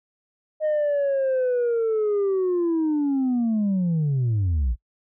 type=linear sweep; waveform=sine; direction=down; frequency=622.3 to 51.91 Hz; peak=-17 dBFS; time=0.6-4.76 s; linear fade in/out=50 ms; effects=noise-tail reverb RT60 0.1 s tail -25 dB re dry + tanh soft clip ceiling -18 dBFS